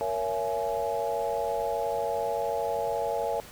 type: chord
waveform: sine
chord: A# half-diminished seventh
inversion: none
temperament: just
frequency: 466.2 / 559.4 / 671.3 / 839.1 Hz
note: A#4 / C#5 / E5 / G#5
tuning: 0 / +16 / +31 / +18 cents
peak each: -32 dBFS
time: 0.01-3.4 s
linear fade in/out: 0 ms
effects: pink hiss -47 dBFS RMS until 3.51 s